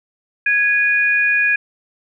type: tone pair together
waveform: sine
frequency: 1662.6 / 2456 Hz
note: G#6 / D#7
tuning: +1 / -23 cents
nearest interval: perfect fifth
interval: 676 cents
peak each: -15 / -16 dBFS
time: 0.46-1.56 s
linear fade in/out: 5 ms
effects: none